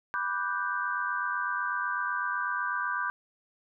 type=chord; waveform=sine; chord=G major seventh; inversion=first; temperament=equal; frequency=987.8 / 1174.7 / 1480 / 1568 Hz; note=B5 / D6 / F#6 / G6; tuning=0 / 0 / 0 / 0 cents; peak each=-35 / -33 / -36 / -32 dBFS; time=0.14-3.1 s; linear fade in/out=0 ms; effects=none